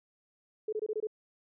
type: tone bursts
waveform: sine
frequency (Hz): 430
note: A4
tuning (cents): -40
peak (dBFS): -30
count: 6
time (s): 0.68-1.071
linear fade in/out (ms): 5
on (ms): 46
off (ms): 23
effects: none